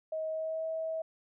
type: tone with pitch glide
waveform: sine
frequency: 633 to 644.1 Hz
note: D#5 to E5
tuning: +30 to -40 cents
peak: -32 dBFS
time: 0.12-1.02 s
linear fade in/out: 5 ms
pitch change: +30 cents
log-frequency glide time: 0.29-0.65 s
effects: none